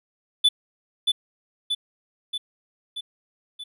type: tone with echo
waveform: triangle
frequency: 3484 Hz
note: A7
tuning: 18 cents flat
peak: -12 dBFS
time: 0.44-0.49 s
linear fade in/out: 10 ms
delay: 630 ms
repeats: 5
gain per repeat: -4 dB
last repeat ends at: 3.64 s
effects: none